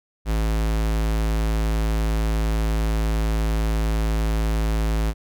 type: tone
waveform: square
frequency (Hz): 54.3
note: A1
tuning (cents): -22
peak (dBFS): -20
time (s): 0.25-5.14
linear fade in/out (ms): 50
effects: none